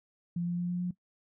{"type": "tone with pitch steps", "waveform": "sine", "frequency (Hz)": [173, 174.4, 175.82, 177.25, 178.69], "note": ["F3", "F3", "F3", "F3", "F3"], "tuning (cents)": [-16, -2, 12, 26, 40], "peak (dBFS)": -29, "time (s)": [0.36, 0.91], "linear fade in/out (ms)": 5, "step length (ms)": 110, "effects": ["noise-tail reverb RT60 0.1 s tail -18 dB re dry"]}